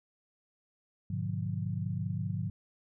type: chord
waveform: sine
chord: G# diminished seventh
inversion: none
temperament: just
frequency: 103.83 / 124.59 / 149.51 / 179.41 Hz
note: G#2 / B2 / D3 / F3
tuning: 0 / +16 / +31 / +47 cents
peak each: -35 / -39 / -37 / -37 dBFS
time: 1.1-2.5 s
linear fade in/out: 5 ms
effects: none